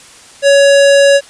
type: tone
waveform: square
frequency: 560 Hz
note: C#5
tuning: 18 cents sharp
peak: -5 dBFS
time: 0.42-1.21 s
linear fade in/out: 50 ms
effects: white hiss -38 dBFS RMS until 1.29 s + resampled to 22050 Hz